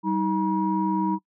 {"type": "tone cluster", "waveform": "sine", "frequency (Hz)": [193.5, 315.3, 958], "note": ["G3", "D#4", "A#5"], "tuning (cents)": [-22, 23, 47], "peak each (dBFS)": -25, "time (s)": [0.03, 1.19], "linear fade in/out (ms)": 50, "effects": ["noise-tail reverb RT60 0.1 s tail -23 dB re dry", "tanh soft clip ceiling -11 dBFS"]}